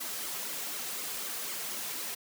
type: noise with flanger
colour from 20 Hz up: white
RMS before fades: -37 dBFS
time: 0-2.15 s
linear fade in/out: 10 ms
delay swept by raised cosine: 1.1 to 3.5 ms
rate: 4 Hz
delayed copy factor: -0.55
effects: high-pass 200 Hz 12 dB/octave